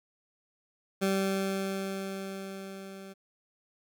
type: tone with level ramp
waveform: 20% pulse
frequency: 193.7 Hz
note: G3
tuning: 20 cents flat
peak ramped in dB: -20 to -39 dBFS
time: 1.01-3.14 s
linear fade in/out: 20 ms
effects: none